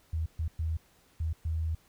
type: tone bursts at uneven times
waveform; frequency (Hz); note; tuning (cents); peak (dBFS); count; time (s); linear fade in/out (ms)
sine; 80.3; E2; -45; -28; 5; 0.13-0.26 / 0.39-0.48 / 0.59-0.77 / 1.2-1.33 / 1.45-1.75; 5
effects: pink hiss -64 dBFS RMS until 1.88 s